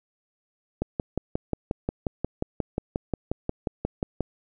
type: click train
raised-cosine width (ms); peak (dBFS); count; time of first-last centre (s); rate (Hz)
2; -12; 20; 0.82-4.207; 5.61
effects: none